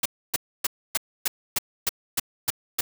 white noise bursts, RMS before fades -23 dBFS, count 10, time 0.03-2.81 s, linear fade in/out 5 ms, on 26 ms, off 280 ms, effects none

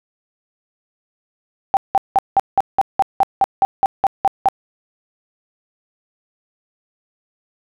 sine tone bursts, 780 Hz, G5, 9 cents flat, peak -9 dBFS, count 14, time 1.74-4.486 s, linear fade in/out 0 ms, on 29 ms, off 180 ms, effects none

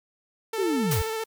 sawtooth tone with vibrato, 443.3 Hz, A4, 13 cents sharp, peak -24 dBFS, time 0.53-1.24 s, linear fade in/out 5 ms, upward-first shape square, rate 15 Hz, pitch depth 18 cents each way
sine linear sweep, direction down, 409.5 to 68.3 Hz, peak -23 dBFS, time 0.58-1.02 s, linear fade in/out 5 ms
white noise with exponential decay, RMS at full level -26 dBFS, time 0.91-1.26 s, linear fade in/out 5 ms, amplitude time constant 76 ms
effects none

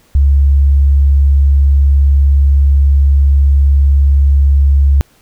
sine tone, 69.7 Hz, C#2, 10 cents sharp, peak -5 dBFS, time 0.15-5.01 s, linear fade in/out 0 ms, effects pink hiss -50 dBFS RMS until 5.21 s

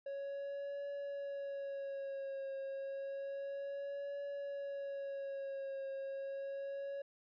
triangle tone with vibrato, 554 Hz, C#5, 1 cent flat, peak -38 dBFS, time 0.06-7.02 s, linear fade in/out 5 ms, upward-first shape triangle, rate 0.3 Hz, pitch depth 39 cents each way, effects resampled to 11025 Hz

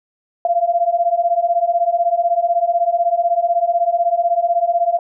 sine beating tone pair, 679 / 695 Hz, F5 / F5, -49 / -9 cents, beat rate 16 Hz, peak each -17 / -16 dBFS, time 0.45-4.99 s, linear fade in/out 2 ms, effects none

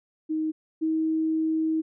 sine tone pair in turn, 313.6 / 318.2 Hz, D#4 / D#4, +14 / +39 cents, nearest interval unison, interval 25 cents, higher second, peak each -24 / -22 dBFS, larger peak second, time 0.29-0.52 / 0.81-1.82 s, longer second, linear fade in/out 20 ms, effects none

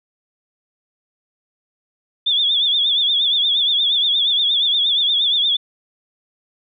sine tone with vibrato, 3470 Hz, A7, 25 cents flat, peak -14 dBFS, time 2.26-5.57 s, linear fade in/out 10 ms, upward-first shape triangle, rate 8.5 Hz, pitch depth 110 cents each way, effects none

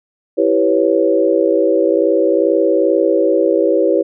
sine chord, C# half-diminished seventh, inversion first, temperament equal, 329.6 / 392 / 493.9 / 554.4 Hz, E4 / G4 / B4 / C#5, 0 / 0 / 0 / 0 cents, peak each -16 dBFS, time 0.37-4.03 s, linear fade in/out 20 ms, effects none

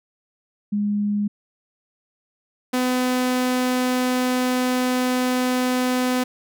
sine / sawtooth tone pair in turn, 206.1 / 252.3 Hz, G#3 / B3, -13 / +37 cents, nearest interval major third, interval 350 cents, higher second, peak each -19 / -15 dBFS, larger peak second, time 0.72-1.28 / 2.73-6.24 s, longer second, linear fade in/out 10 ms, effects none

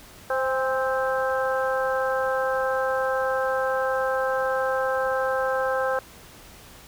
harmonic tone with a mistuned harmonic, 261.6 Hz, C4, in tune, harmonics 2 / 3 / 4 / 5 / 6, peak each -24 / -30 / -32 / -31 / -30 dBFS, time 0.3-5.99 s, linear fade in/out 2 ms, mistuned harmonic 3, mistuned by +40 cents, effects pink hiss -47 dBFS RMS until 6.87 s

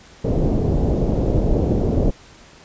pink low-pass noise, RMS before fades -18 dBFS, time 0.24-2.11 s, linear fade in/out 10 ms, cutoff 570 Hz, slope 24 dB/octave, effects pink hiss -46 dBFS RMS until 2.64 s + resampled to 16000 Hz

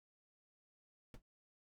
brown noise with exponential decay, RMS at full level -42 dBFS, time 1.14-1.22 s, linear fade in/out 1 ms, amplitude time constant 17 ms, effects none

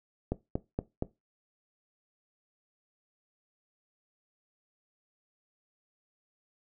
click train, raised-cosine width 2 ms, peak -16 dBFS, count 4, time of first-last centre 0.32-1.024 s, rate 4.26 Hz, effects noise-tail reverb RT60 0.2 s tail -17 dB re dry

